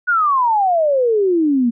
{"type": "exponential sweep", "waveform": "sine", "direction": "down", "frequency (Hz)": [1489, 228.5], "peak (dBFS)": -12, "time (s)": [0.07, 1.71], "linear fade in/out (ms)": 20, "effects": []}